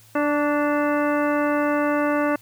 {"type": "harmonic tone with a mistuned harmonic", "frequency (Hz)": 293.7, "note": "D4", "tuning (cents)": 0, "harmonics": [1, 2, 3, 4, 5, 6, 7, 9], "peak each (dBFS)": [-22, -23, -30, -28, -30, -34, -36, -38], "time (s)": [0.15, 2.36], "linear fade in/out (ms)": 5, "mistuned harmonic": 4, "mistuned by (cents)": -26, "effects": ["added 110 Hz sine -53 dBFS peak until 2.41 s", "white hiss -53 dBFS RMS until 2.41 s"]}